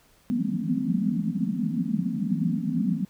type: band-pass noise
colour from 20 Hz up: white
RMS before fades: -26 dBFS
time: 0.3-3.05 s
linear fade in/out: 0 ms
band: 160 to 260 Hz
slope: 96 dB/octave
effects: pink hiss -60 dBFS RMS until 3.09 s